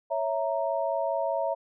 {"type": "chord", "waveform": "sine", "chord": "A# diminished", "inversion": "first", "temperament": "equal", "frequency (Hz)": [554.4, 659.3, 932.3], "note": ["C#5", "E5", "A#5"], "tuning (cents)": [0, 0, 0], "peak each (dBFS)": [-30, -28, -32], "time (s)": [0.1, 1.55], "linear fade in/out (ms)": 20, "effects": []}